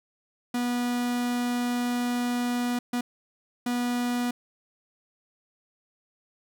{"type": "tone bursts at uneven times", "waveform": "45% pulse", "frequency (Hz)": 243.6, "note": "B3", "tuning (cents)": -24, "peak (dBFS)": -25, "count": 3, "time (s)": [[0.54, 2.79], [2.93, 3.01], [3.66, 4.31]], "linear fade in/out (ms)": 5, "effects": []}